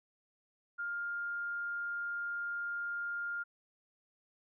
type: tone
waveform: sine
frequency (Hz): 1406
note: F6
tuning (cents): +11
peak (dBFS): -35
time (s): 0.78-3.44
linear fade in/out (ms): 20
effects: none